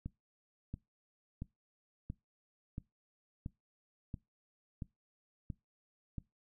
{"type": "click train", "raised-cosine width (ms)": 5, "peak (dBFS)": -28, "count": 10, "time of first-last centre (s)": [0.06, 6.182], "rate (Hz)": 1.47, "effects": ["noise-tail reverb RT60 0.2 s tail -22 dB re dry"]}